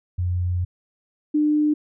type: tone pair in turn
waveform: sine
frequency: 89.3 / 300.4 Hz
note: F2 / D4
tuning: +39 / +39 cents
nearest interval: octave + major sixth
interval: 2100 cents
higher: second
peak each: -20 / -16 dBFS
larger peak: second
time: 0.18-0.65 / 1.34-1.74 s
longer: first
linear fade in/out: 10 ms
effects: none